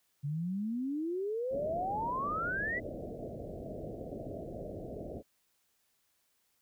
sine exponential sweep, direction up, 138.59 to 2017 Hz, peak -32 dBFS, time 0.23-2.8 s, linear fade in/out 20 ms
white low-pass noise, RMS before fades -42 dBFS, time 1.5-5.23 s, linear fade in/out 50 ms, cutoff 680 Hz, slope 96 dB/octave
effects white hiss -75 dBFS RMS until 6.61 s

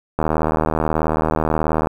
click train, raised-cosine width 1 ms, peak -4 dBFS, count 133, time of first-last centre 0.19-1.872 s, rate 78.5 Hz, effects 7-bit

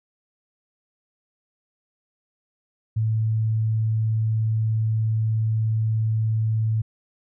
sine tone, 110.4 Hz, A2, 6 cents sharp, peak -19 dBFS, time 2.96-6.82 s, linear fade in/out 10 ms, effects none

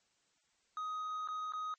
triangle tone with dropouts, 1254 Hz, D#6, 13 cents sharp, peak -35 dBFS, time 0.77-1.74 s, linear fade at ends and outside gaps 1 ms, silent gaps 1.275-1.286 / 1.522-1.535 s, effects white hiss -75 dBFS RMS until 1.78 s + MP3 32 kbps

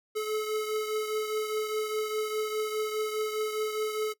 square beating tone pair, 429.6 / 434.5 Hz, A4 / A4, -41 / -22 cents, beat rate 4.9 Hz, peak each -30 / -37 dBFS, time 0.15-4.14 s, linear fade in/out 20 ms, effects noise-tail reverb RT60 0.1 s tail -21 dB re dry

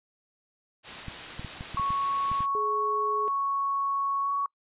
white noise, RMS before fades -38 dBFS, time 0.83-2.47 s, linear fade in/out 50 ms
clicks, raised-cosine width 5 ms, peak -25 dBFS, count 9, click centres 1.083 / 1.395 / 1.447 / 1.609 / 1.746 / 1.797 / 1.905 / 2.316 / 2.406 s
sine tone with pitch glide, 1108.7 to 1120.3 Hz, C#6 to C#6, 0 to +18 cents, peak -25 dBFS, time 1.77-4.46 s, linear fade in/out 2 ms, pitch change +18 cents, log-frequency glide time 4.22-4.31 s
sine tone, 422.3 Hz, G#4, 29 cents sharp, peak -31 dBFS, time 2.55-3.28 s, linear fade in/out 0 ms
effects noise-tail reverb RT60 0.1 s tail -26 dB re dry + resampled to 8000 Hz

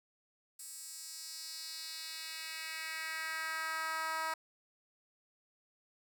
10% pulse tone with high-pass filter sweep, 320 Hz, D#4, 49 cents sharp, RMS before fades -41 dBFS, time 0.59-4.34 s, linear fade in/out 5 ms, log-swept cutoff 8300 to 960 Hz, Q 1.7, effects none

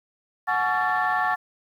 sine tone cluster, 736 / 853 / 1122 / 1365 / 1765 Hz, F#5 / G#5 / C#6 / F6 / A6, -9 / +46 / +21 / -40 / +5 cents, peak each -25 / -27 / -26 / -29 / -25 dBFS, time 0.47-1.36 s, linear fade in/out 20 ms, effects tanh soft clip ceiling -14 dBFS + 9-bit

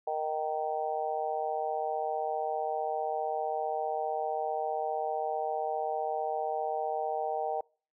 harmonic tone, 155.3 Hz, D#3, 3 cents flat, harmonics 3 / 4 / 5 / 6, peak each -36 / -35 / -32 / -43 dBFS, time 0.07-7.61 s, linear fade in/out 5 ms, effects noise-tail reverb RT60 0.4 s tail -26 dB re dry

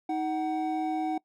triangle tone pair together, 315 / 749.2 Hz, D#4 / F#5, +21 / +21 cents, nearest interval octave + minor third, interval 1500 cents, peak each -28 dBFS, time 0.09-1.18 s, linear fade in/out 5 ms, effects noise-tail reverb RT60 0.1 s tail -22 dB re dry

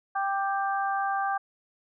harmonic tone, 393.5 Hz, G4, 7 cents sharp, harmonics 2 / 3 / 4, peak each -27 / -31 / -33 dBFS, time 0.15-1.38 s, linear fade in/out 10 ms, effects none

